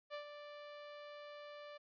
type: tone with ADSR envelope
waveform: sawtooth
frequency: 587.3 Hz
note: D5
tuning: in tune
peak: -38 dBFS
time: 0.1-1.78 s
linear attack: 41 ms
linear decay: 100 ms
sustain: -8 dB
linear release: 13 ms
effects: resampled to 11025 Hz